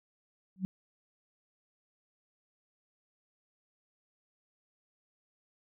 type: tone with exponential growth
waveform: sine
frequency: 188.3 Hz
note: F#3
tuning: 31 cents sharp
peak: -25 dBFS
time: 0.56-0.65 s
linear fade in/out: 0 ms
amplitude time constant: 19 ms
effects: none